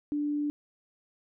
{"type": "tone", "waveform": "sine", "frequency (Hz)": 293.7, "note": "D4", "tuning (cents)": 0, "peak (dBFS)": -27, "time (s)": [0.12, 0.5], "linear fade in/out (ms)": 0, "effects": []}